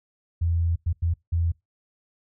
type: tone bursts at uneven times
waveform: sine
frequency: 84.2 Hz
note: E2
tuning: 37 cents sharp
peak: -20 dBFS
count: 4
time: 0.41-0.76 / 0.86-0.93 / 1.02-1.14 / 1.32-1.52 s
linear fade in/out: 10 ms
effects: noise-tail reverb RT60 0.2 s tail -25 dB re dry